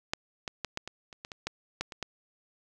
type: clicks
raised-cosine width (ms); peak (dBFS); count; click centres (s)
0.2; -11 / -17 / -15 / -15 / -21 / -28 / -23 / -24 / -15 / -14 / -24 / -16; 12; 0.135 / 0.478 / 0.647 / 0.774 / 0.876 / 1.128 / 1.249 / 1.318 / 1.47 / 1.81 / 1.922 / 2.027
effects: none